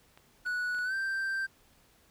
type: clicks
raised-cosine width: 0.3 ms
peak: -36 dBFS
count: 4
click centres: 0.175 / 0.463 / 0.747 / 0.787 s
type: tone with pitch glide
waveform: triangle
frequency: 1472 to 1568.6 Hz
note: F#6 to G6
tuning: -9 to +1 cents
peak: -28 dBFS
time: 0.45-1.47 s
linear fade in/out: 20 ms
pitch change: +110 cents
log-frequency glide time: 0.84-0.94 s
effects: pink hiss -64 dBFS RMS until 2.1 s